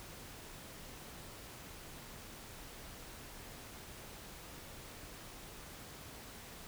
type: silence
effects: pink hiss -51 dBFS RMS until 6.67 s